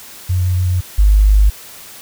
sine tone pair in turn, 90.8 / 50.96 Hz, F#2 / G#1, -32 / -32 cents, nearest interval minor seventh, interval 1000 cents, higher first, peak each -12 / -6 dBFS, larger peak second, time 0.29-0.81 / 0.98-1.5 s, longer neither, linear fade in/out 10 ms, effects white hiss -36 dBFS RMS until 2.01 s

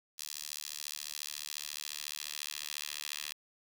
10% pulse tone with high-pass filter sweep, 74.2 Hz, D2, 18 cents sharp, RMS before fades -42 dBFS, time 0.18-3.33 s, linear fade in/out 10 ms, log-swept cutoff 4900 to 3100 Hz, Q 1.1, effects none

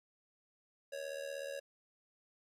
square tone with amplitude modulation, 554.4 Hz, C#5, in tune, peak -38 dBFS, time 0.92-1.6 s, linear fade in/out 10 ms, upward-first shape sine, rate 76.5 Hz, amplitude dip 75%, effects low-pass 12000 Hz 12 dB/octave + 12-bit

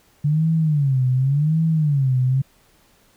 sine tone with vibrato, 143.8 Hz, D3, 36 cents flat, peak -15 dBFS, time 0.24-2.42 s, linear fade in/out 10 ms, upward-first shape sine, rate 0.89 Hz, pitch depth 210 cents each way, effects pink hiss -57 dBFS RMS until 3.16 s

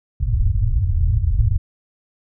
white low-pass noise, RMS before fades -17 dBFS, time 0.2-1.58 s, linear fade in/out 5 ms, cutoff 110 Hz, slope 48 dB/octave, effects none

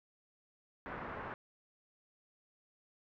white low-pass noise, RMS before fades -44 dBFS, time 0.86-1.34 s, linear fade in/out 0 ms, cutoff 1600 Hz, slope 24 dB/octave, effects none

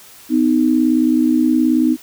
sine tone pair together, 252.3 / 311.1 Hz, B3 / D#4, +37 / 0 cents, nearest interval major third, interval 363 cents, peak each -14 dBFS, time 0.29-1.97 s, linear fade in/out 50 ms, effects white hiss -42 dBFS RMS until 2.02 s

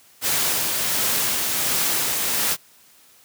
white noise with tremolo, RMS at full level -21 dBFS, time 0.21-2.57 s, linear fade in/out 50 ms, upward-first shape sine, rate 1.4 Hz, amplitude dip 25%, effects white hiss -53 dBFS RMS until 3.24 s + high-pass 80 Hz 12 dB/octave

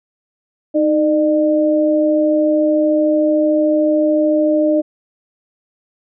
sine tone pair together, 310.4 / 603.1 Hz, D#4 / D5, -4 / +46 cents, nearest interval major seventh, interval 1150 cents, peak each -14 dBFS, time 0.74-4.82 s, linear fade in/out 20 ms, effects none

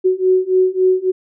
sine beating tone pair, 370 / 373.6 Hz, F#4 / F#4, 0 / +17 cents, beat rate 3.6 Hz, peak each -15 / -14 dBFS, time 0.04-1.12 s, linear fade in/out 20 ms, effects none

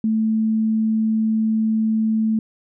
sine tone, 220 Hz, A3, in tune, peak -16 dBFS, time 0.04-2.39 s, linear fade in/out 2 ms, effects none

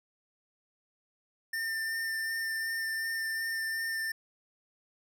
square tone with vibrato, 1800 Hz, A6, 39 cents sharp, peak -32 dBFS, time 1.53-4.12 s, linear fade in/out 5 ms, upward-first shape sine, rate 2.7 Hz, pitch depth 11 cents each way, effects none

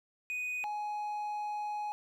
triangle tone pair in turn, 2488 / 837.3 Hz, D#7 / G#5, -1 / +14 cents, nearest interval octave + perfect fifth, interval 1885 cents, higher first, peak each -32 / -32 dBFS, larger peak neither, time 0.3-0.64 / 0.64-1.92 s, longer second, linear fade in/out 0 ms, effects none

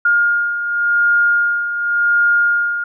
sine beating tone pair, 1416 / 1416.9 Hz, F6 / F6, +23 / +25 cents, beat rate 0.9 Hz, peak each -20 / -13 dBFS, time 0.05-2.84 s, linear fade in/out 5 ms, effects none

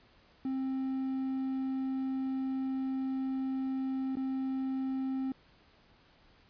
triangle tone with dropouts, 264.5 Hz, C4, 19 cents sharp, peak -29 dBFS, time 0.45-5.32 s, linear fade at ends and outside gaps 2 ms, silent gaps 4.155-4.169 s, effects pink hiss -63 dBFS RMS until 6.49 s + resampled to 11025 Hz

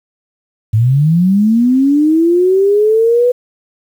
sine linear sweep, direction up, 103.83 to 498 Hz, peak -7 dBFS, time 0.73-3.32 s, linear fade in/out 10 ms, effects 7-bit

